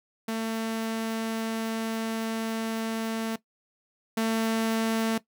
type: tone pair in turn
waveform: sawtooth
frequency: 224.1 / 224.1 Hz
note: A3 / A3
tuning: +32 / +32 cents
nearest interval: unison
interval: 0 cents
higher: neither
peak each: -24 / -20 dBFS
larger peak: second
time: 0.28-3.36 / 4.17-5.18 s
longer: first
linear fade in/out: 5 ms
effects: noise-tail reverb RT60 0.1 s tail -17 dB re dry